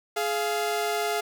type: tone pair together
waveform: sawtooth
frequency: 420.2 / 694 Hz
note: G#4 / F5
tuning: +20 / -11 cents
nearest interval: major sixth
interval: 869 cents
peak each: -24 dBFS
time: 0.16-1.21 s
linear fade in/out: 10 ms
effects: none